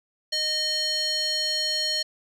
square tone with band-pass filter, 616 Hz, D#5, 17 cents flat, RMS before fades -26 dBFS, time 0.32-2.03 s, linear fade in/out 10 ms, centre 4400 Hz, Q 3.7, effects none

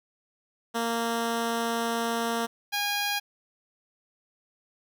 10% pulse tone pair in turn, 231.3 / 817.6 Hz, A#3 / G#5, -13 / -27 cents, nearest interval octave + minor seventh, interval 2186 cents, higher second, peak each -18 dBFS, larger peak neither, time 0.74-2.47 / 2.72-3.2 s, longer first, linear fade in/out 20 ms, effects none

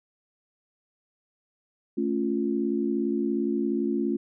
sine chord, A augmented, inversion none, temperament equal, 220 / 277.2 / 349.2 Hz, A3 / C#4 / E#4, 0 / 0 / 0 cents, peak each -28 dBFS, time 1.97-4.17 s, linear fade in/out 10 ms, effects none

